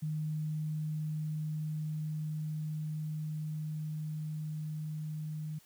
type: tone with level ramp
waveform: sine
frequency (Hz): 154.1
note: D#3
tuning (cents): -16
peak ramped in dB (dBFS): -32 to -36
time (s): 0.02-5.59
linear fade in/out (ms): 10
effects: white hiss -63 dBFS RMS until 5.65 s